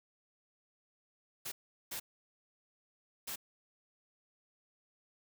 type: noise bursts at uneven times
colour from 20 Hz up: white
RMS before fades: -41 dBFS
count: 3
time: 1.45-1.52 / 1.91-2 / 3.27-3.36 s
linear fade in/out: 10 ms
effects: none